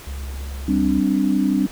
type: tone with vibrato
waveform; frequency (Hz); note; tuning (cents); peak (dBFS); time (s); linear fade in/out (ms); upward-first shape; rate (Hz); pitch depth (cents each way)
triangle; 68.2; C#2; -28; -25; 0.07-1; 0; square; 3.2; 14
type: chord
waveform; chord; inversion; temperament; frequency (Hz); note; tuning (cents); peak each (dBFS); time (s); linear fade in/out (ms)
sine; G suspended fourth; none; equal; 196 / 261.6 / 293.7; G3 / C4 / D4; 0 / 0 / 0; -20; 0.68-1.67; 5
effects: pink hiss -40 dBFS RMS until 1.71 s